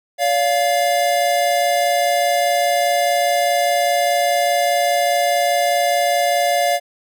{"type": "tone pair together", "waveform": "square", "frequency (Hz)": [573.6, 698.5], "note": ["D5", "F5"], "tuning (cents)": [-41, 0], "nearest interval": "minor third", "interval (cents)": 341, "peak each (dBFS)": [-20, -17], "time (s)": [0.18, 6.8], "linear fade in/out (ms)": 50, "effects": []}